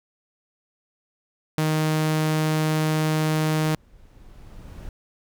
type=tone; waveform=sawtooth; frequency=155.8 Hz; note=D#3; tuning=3 cents sharp; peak=-16 dBFS; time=1.58-3.75 s; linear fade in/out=0 ms
type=noise with exponential growth; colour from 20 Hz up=brown; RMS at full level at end=-36 dBFS; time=2.31-4.89 s; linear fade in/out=1 ms; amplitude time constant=560 ms
effects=none